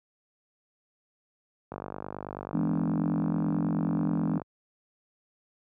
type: click train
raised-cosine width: 1 ms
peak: -22 dBFS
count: 134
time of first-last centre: 1.72-4.418 s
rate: 49.3 Hz
type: chord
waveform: sine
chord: E dominant seventh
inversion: none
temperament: equal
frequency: 164.81 / 207.7 / 246.9 / 293.7 Hz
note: E3 / G#3 / B3 / D4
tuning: 0 / 0 / 0 / 0 cents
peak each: -29 / -31 / -32 / -31 dBFS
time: 2.53-4.39 s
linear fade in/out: 10 ms
effects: high-pass 80 Hz 12 dB/octave